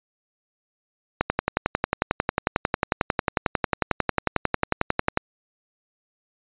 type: click train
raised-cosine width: 0.5 ms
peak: -4 dBFS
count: 45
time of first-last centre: 1.21-5.174 s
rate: 11.1 Hz
effects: resampled to 8000 Hz